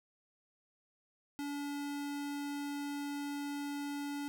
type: tone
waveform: square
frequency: 286.5 Hz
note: D4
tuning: 43 cents flat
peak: -38 dBFS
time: 1.39-4.28 s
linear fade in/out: 0 ms
effects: none